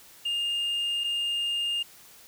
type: tone pair in turn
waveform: sine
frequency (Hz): 2820 / 2820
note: F7 / F7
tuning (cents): +16 / +16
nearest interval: unison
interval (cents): 0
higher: neither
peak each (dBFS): -23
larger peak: neither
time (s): 0.25-1.04 / 1.04-1.83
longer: neither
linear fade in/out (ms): 10
effects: tanh soft clip ceiling -25 dBFS + white hiss -52 dBFS RMS until 2.27 s